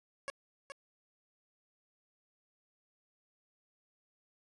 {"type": "tone with echo", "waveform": "15% pulse", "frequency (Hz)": 554.4, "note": "C#5", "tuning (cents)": 0, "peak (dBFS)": -31, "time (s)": [0.28, 0.3], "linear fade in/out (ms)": 0, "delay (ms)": 420, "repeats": 1, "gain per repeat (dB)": -6, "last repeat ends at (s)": 0.72, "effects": ["resampled to 24000 Hz"]}